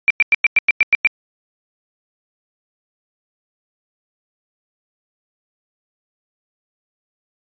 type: tone bursts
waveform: sine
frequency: 2349 Hz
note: D7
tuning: in tune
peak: -8 dBFS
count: 9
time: 0.08-1.071 s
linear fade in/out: 0 ms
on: 23 ms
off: 98 ms
effects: resampled to 11025 Hz